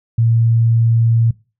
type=tone; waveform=sine; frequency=115 Hz; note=A#2; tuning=23 cents flat; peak=-10 dBFS; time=0.18-1.31 s; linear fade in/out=5 ms; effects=noise-tail reverb RT60 0.3 s tail -21 dB re dry